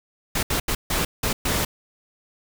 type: noise bursts at uneven times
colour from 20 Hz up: pink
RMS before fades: -23 dBFS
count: 6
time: 0.35-0.43 / 0.5-0.6 / 0.68-0.75 / 0.9-1.05 / 1.23-1.33 / 1.45-1.65 s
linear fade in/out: 5 ms
effects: none